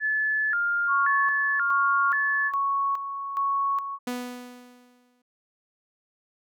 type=tone with vibrato; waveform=sine; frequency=1558 Hz; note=G6; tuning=11 cents flat; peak=-22 dBFS; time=0-2.52 s; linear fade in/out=50 ms; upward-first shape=square; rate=0.94 Hz; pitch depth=180 cents each way
type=tone with tremolo; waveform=sine; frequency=1108.7 Hz; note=C#6; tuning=in tune; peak=-22 dBFS; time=0.87-3.99 s; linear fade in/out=50 ms; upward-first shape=square; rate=1.2 Hz; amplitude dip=60%
type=tone with exponential decay; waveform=sawtooth; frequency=246.9 Hz; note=B3; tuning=in tune; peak=-23 dBFS; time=4.07-5.22 s; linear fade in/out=5 ms; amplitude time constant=250 ms
effects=none